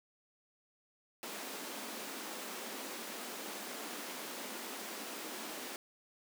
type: high-pass noise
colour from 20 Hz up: pink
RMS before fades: -44 dBFS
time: 1.23-5.76 s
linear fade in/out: 0 ms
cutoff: 210 Hz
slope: 48 dB/octave
effects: none